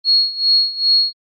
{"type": "tone with tremolo", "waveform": "sine", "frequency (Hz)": 4314, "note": "C#8", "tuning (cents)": -48, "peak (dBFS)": -9, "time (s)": [0.04, 1.13], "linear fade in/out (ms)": 50, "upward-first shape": "sine", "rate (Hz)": 2.5, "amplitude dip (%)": 85, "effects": ["Opus 48 kbps"]}